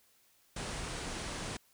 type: low-pass noise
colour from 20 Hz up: pink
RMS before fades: -40 dBFS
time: 0.56-1.57 s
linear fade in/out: 5 ms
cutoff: 9900 Hz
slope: 96 dB/octave
effects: white hiss -68 dBFS RMS until 1.73 s